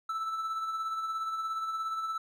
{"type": "tone with tremolo", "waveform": "triangle", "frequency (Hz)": 1318.5, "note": "E6", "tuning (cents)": 0, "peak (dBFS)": -28, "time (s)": [0.09, 2.18], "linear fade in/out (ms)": 5, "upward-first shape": "sine", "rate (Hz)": 17, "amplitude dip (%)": 40, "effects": []}